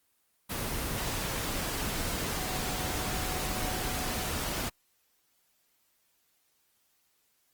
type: tone in noise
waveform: sine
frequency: 740 Hz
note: F#5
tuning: in tune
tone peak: -41 dBFS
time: 2.38-4.31 s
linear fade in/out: 20 ms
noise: pink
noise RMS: -33 dBFS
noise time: 0.49-4.7 s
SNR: -11 dB
effects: white hiss -72 dBFS RMS until 7.53 s + Opus 24 kbps